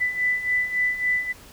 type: beating tone pair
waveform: sine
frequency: 1989 / 1992.6 Hz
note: B6 / B6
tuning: +12 / +15 cents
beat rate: 3.6 Hz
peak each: -27 / -22 dBFS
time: 0-1.33 s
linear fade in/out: 20 ms
effects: pink hiss -47 dBFS RMS until 1.52 s

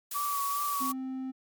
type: noise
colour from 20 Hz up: blue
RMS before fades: -36 dBFS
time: 0.11-0.92 s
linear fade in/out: 5 ms
type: tone with vibrato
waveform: sine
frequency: 1142 Hz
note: D6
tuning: 49 cents flat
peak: -29 dBFS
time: 0.14-0.93 s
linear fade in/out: 20 ms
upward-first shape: sine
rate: 2.5 Hz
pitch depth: 33 cents each way
type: tone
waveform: triangle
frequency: 261.6 Hz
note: C4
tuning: in tune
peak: -31 dBFS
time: 0.8-1.32 s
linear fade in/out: 20 ms
effects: MP3 96 kbps

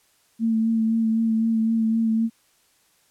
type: tone with vibrato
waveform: sine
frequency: 224.5 Hz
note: A3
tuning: 35 cents sharp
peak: -18 dBFS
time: 0.39-2.3 s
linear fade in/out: 50 ms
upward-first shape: sine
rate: 3.9 Hz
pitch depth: 22 cents each way
effects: white hiss -62 dBFS RMS until 3.1 s + low-pass 12000 Hz 12 dB/octave

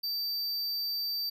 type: tone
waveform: square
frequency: 4650 Hz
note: D8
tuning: 18 cents flat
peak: -31 dBFS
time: 0.03-1.3 s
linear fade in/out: 10 ms
effects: none

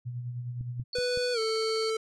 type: tone with tremolo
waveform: sine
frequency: 122 Hz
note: B2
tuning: 21 cents flat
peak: -31 dBFS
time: 0.05-0.84 s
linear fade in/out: 20 ms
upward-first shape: sine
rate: 9.7 Hz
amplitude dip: 45%
type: click train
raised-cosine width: 5 ms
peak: -30 dBFS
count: 4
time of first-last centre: 0.61-1.174 s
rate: 5.32 Hz
type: tone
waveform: sine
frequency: 4455 Hz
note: C#8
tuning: 8 cents sharp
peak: -34 dBFS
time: 0.93-1.9 s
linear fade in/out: 2 ms
type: tone with pitch glide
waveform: square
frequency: 493.9 to 442.6 Hz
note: B4 to A4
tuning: 0 to +10 cents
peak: -28 dBFS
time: 0.95-1.97 s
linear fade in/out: 5 ms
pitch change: -190 cents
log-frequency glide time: 1.33-1.39 s
effects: resampled to 22050 Hz

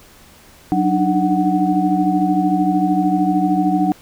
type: tone cluster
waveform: sine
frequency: 185.2 / 294.7 / 307.9 / 742 Hz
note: F#3 / D4 / D#4 / F#5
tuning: +2 / +6 / -18 / +5 cents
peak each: -19 dBFS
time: 0.72-3.92 s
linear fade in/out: 0 ms
effects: pink hiss -46 dBFS RMS until 4.01 s

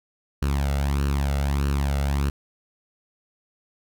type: tone with flanger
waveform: sawtooth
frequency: 70 Hz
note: C#2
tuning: 18 cents sharp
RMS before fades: -23 dBFS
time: 0.42-2.3 s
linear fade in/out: 5 ms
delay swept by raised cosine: 0.7 to 1.47 ms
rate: 1.6 Hz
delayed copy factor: +0.65
effects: none

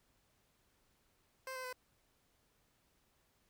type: tone with pitch steps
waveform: 15% pulse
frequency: 523.3 / 514.3 / 505.5 Hz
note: C5 / C5 / B4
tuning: 0 / -30 / +40 cents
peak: -36 dBFS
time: 1.47-1.728 s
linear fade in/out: 2 ms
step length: 86 ms
effects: pink hiss -75 dBFS RMS until 3.49 s

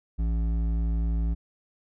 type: tone with hard clipping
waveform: triangle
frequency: 56 Hz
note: A1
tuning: 31 cents sharp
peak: -25 dBFS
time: 0.18-1.35 s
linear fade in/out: 20 ms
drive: 13 dB
effects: none

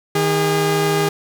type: tone pair together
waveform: sawtooth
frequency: 157.2 / 407.3 Hz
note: D#3 / G#4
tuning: +18 / -34 cents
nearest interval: octave + major third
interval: 1648 cents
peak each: -16 / -13 dBFS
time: 0.15-1.09 s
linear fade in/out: 5 ms
effects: none

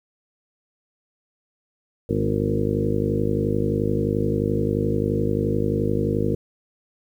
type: harmonic tone with a mistuned harmonic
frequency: 51.5 Hz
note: G#1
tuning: 14 cents flat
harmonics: 1 / 2 / 3 / 4 / 5 / 6 / 7 / 8 / 9 / 10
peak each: -33 / -26 / -28 / -28 / -30 / -29 / -28 / -35 / -26 / -36 dBFS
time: 2.09-6.35 s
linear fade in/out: 5 ms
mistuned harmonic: 5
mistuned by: -23 cents
effects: 9-bit

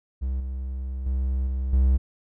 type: tone with level steps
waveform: triangle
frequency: 65.1 Hz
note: C2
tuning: 8 cents flat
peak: -22 / -26 / -20 / -22 / -14 dBFS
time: 0.21-1.98 s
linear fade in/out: 20 ms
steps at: 0.4 / 1.06 / 1.47 / 1.73 s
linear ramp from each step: 2 ms
effects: none

